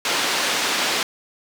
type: band-pass noise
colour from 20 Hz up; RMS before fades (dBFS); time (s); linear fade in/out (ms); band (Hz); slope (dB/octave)
white; -22; 0.05-1.03; 2; 260 to 4500; 12
effects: none